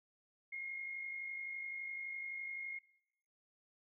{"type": "tone with amplitude modulation", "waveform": "sine", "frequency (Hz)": 2145, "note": "C7", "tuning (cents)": 42, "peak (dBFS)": -39, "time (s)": [0.52, 2.79], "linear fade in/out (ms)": 10, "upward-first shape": "sine", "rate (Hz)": 51.8, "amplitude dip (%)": 45, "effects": ["noise-tail reverb RT60 0.8 s tail -20 dB re dry"]}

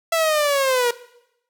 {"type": "linear sweep", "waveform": "sawtooth", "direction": "down", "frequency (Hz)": [667, 471.5], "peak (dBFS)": -13, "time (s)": [0.12, 0.91], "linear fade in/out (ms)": 5, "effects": ["noise-tail reverb RT60 0.8 s tail -18 dB re dry"]}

